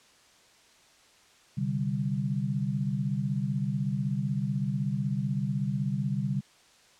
sine chord, C suspended second, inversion none, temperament equal, 130.81 / 146.83 / 196 Hz, C3 / D3 / G3, 0 / 0 / 0 cents, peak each -31 dBFS, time 1.57-6.41 s, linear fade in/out 10 ms, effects white hiss -59 dBFS RMS until 6.99 s + low-pass 7000 Hz 12 dB/octave

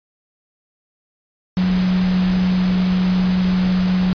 sine tone in noise, 183.8 Hz, F#3, 11 cents flat, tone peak -14 dBFS, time 1.57-4.13 s, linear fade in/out 0 ms, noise pink, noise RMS -28 dBFS, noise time 1.57-4.13 s, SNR +11 dB, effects resampled to 11025 Hz

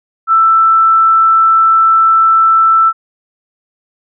sine tone, 1327 Hz, E6, 11 cents sharp, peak -5 dBFS, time 0.27-2.93 s, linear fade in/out 50 ms, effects none

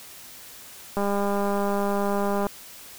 click train, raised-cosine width 1 ms, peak -13 dBFS, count 302, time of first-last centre 0.97-2.468 s, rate 201 Hz, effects white hiss -44 dBFS RMS until 2.98 s

